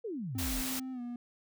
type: exponential sweep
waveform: sine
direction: down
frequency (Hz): 493.9 to 32.46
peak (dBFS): -35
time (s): 0.04-0.62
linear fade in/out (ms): 10
type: tone with pitch glide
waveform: triangle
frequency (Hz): 260 to 241.2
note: C4 to B3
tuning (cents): -11 to -41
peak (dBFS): -35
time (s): 0.35-1.16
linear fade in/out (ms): 2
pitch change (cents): -130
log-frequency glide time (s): 0.92-1.01
type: noise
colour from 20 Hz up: white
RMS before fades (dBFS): -37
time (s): 0.38-0.8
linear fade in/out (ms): 10
effects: none